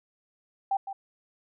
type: tone with echo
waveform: sine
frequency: 784 Hz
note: G5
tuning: in tune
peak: -23 dBFS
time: 0.71-0.77 s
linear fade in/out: 5 ms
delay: 160 ms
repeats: 1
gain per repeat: -10 dB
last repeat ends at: 0.93 s
effects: none